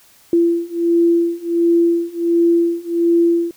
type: beating tone pair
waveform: sine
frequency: 338.7 / 340.1 Hz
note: E4 / F4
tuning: +47 / -46 cents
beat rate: 1.4 Hz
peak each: -16 / -15 dBFS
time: 0.33-3.51 s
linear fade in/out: 2 ms
effects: white hiss -50 dBFS RMS until 3.56 s